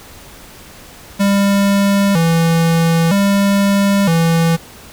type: tone with vibrato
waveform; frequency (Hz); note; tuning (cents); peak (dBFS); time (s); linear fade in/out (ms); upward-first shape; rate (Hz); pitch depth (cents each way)
square; 181.7; F#3; -31; -11; 1.19-4.57; 20; square; 0.52; 160
effects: pink hiss -38 dBFS RMS until 4.92 s